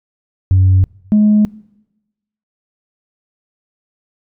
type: tone pair in turn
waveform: sine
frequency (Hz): 93.9 / 210.8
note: F#2 / G#3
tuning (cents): +26 / +26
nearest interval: octave + major second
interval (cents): 1400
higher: second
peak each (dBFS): -5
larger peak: neither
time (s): 0.51-0.84 / 1.12-1.45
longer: neither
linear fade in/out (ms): 0
effects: noise-tail reverb RT60 1.0 s tail -24 dB re dry + tanh soft clip ceiling -4 dBFS